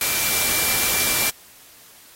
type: tone in noise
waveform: sine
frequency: 2349 Hz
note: D7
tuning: in tune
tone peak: -29 dBFS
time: 0.01-1.3 s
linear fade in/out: 2 ms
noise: white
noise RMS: -21 dBFS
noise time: 0.01-1.3 s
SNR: -11 dB
effects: white hiss -48 dBFS RMS until 2.15 s + AAC 48 kbps